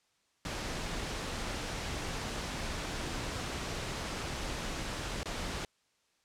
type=noise with dropouts; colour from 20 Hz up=pink; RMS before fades=-37 dBFS; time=0.45-5.65 s; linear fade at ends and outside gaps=1 ms; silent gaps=5.232-5.257 s; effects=white hiss -73 dBFS RMS until 6.24 s + low-pass 7000 Hz 12 dB/octave